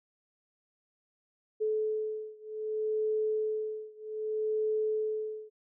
sine beating tone pair, 431.8 / 432.44 Hz, A4 / A4, -33 / -30 cents, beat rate 0.64 Hz, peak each -32 / -33 dBFS, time 1.6-5.5 s, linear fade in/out 20 ms, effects none

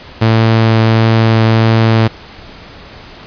sawtooth tone, 112.3 Hz, A2, 36 cents sharp, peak -3 dBFS, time 0.21-2.08 s, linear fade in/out 10 ms, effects pink hiss -34 dBFS RMS until 3.26 s + resampled to 11025 Hz

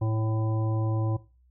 harmonic tone with a mistuned harmonic, 110.1 Hz, A2, 2 cents sharp, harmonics 1 / 3 / 5 / 7 / 9, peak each -24 / -34 / -38 / -41 / -43 dBFS, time 0.01-1.17 s, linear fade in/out 10 ms, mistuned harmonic 9, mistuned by +18 cents, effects noise-tail reverb RT60 0.3 s tail -17 dB re dry + added 62 Hz sine -58 dBFS peak until 1.5 s

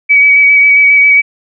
sine tone with vibrato, 2274 Hz, C#7, 44 cents sharp, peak -3 dBFS, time 0.09-1.22 s, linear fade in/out 20 ms, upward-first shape square, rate 7.4 Hz, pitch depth 13 cents each way, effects none

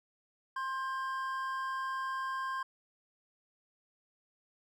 triangle tone pair together, 1056 / 1594.4 Hz, C6 / G6, +16 / +29 cents, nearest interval perfect fifth, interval 713 cents, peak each -33 / -38 dBFS, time 0.56-2.63 s, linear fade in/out 5 ms, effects none

